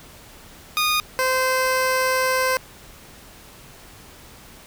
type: tone pair in turn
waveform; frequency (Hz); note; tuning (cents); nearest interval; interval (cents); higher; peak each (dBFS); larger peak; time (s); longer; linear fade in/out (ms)
15% pulse; 1230 / 517.2; D#6 / C5; -20 / -20; octave + minor third; 1500; first; -12; neither; 0.77-1 / 1.19-2.57; second; 0
effects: pink hiss -45 dBFS RMS until 4.66 s